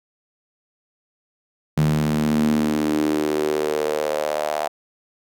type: tone with high-pass filter sweep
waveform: sawtooth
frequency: 76 Hz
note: D#2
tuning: 40 cents flat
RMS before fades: -21 dBFS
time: 1.77-4.68 s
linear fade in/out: 5 ms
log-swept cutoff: 160 to 700 Hz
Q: 5.2
effects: none